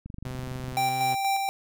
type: click train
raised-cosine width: 5 ms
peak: -26 dBFS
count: 17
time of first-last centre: 0.06-0.724 s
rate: 24.1 Hz
type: tone with pitch glide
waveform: sawtooth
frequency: 128.1 to 129.14 Hz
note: C3 to C3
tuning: -36 to -22 cents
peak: -30 dBFS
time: 0.25-1.15 s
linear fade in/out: 2 ms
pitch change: +14 cents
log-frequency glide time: 0.87-0.94 s
type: tone with tremolo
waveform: square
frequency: 784 Hz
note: G5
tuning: in tune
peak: -23 dBFS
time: 0.77-1.49 s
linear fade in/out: 0 ms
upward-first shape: square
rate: 4.2 Hz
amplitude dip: 35%
effects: none